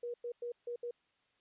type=tone bursts at uneven times; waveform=sine; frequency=479.3 Hz; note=A#4; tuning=48 cents sharp; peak=-37 dBFS; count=5; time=0.03-0.14 / 0.24-0.32 / 0.42-0.52 / 0.67-0.76 / 0.83-0.91 s; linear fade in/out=5 ms; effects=white hiss -75 dBFS RMS until 1.4 s + resampled to 8000 Hz